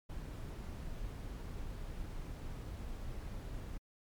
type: noise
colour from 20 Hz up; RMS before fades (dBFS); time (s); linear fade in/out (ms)
brown; -43; 0.09-3.78; 10
effects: MP3 96 kbps